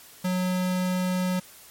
square tone, 183 Hz, F#3, 19 cents flat, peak -24 dBFS, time 0.24-1.4 s, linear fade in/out 10 ms, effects white hiss -49 dBFS RMS until 1.7 s + MP3 64 kbps

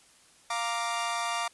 sawtooth chord, Bb major, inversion second, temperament equal, 698.5 / 932.3 / 1174.7 Hz, F5 / Bb5 / D6, 0 / 0 / 0 cents, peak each -30 / -30 / -29 dBFS, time 0.5-1.48 s, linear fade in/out 5 ms, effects white hiss -59 dBFS RMS until 1.53 s + resampled to 24000 Hz

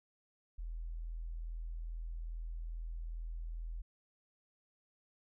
sine tone, 41.2 Hz, E1, in tune, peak -39 dBFS, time 0.58-3.82 s, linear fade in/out 10 ms, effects none

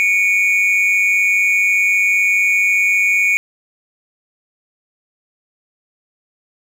triangle tone pair together, 2232 / 2427 Hz, C#7 / D#7, +11 / -44 cents, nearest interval minor second, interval 145 cents, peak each -13 / -13 dBFS, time 0-3.37 s, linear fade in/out 0 ms, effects none

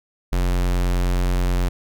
square tone, 44.77 Hz, F1, 44 cents sharp, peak -18 dBFS, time 0.32-1.69 s, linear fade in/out 10 ms, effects none

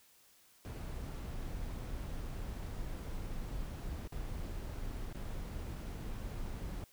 brown noise with dropouts, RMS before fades -41 dBFS, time 0.65-6.84 s, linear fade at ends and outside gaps 0 ms, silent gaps 4.074-4.123 / 5.126-5.148 s, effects white hiss -65 dBFS RMS until 6.92 s

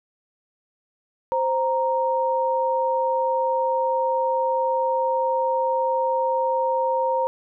sine tone pair together, 523.2 / 932.3 Hz, C5 / A#5, 0 / 0 cents, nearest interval minor seventh, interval 1000 cents, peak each -22 dBFS, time 1.32-7.27 s, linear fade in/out 0 ms, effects none

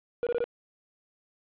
triangle tone bursts, 478.8 Hz, A#4, 46 cents sharp, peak -23 dBFS, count 4, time 0.23-0.441 s, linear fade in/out 0 ms, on 37 ms, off 21 ms, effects resampled to 8000 Hz + 9-bit

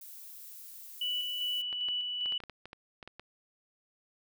violet noise, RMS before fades -48 dBFS, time 0.01-1.62 s, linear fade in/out 5 ms
sine tone with tremolo, 2960 Hz, F#7, in tune, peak -30 dBFS, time 1.01-2.38 s, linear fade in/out 5 ms, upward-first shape square, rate 2.5 Hz, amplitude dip 30%
clicks, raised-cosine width 0.3 ms, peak -29 dBFS, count 12, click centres 1.728 / 1.886 / 2.259 / 2.323 / 2.403 / 2.437 / 2.497 / 2.656 / 2.731 / 3.028 / 3.076 / 3.196 s
effects none

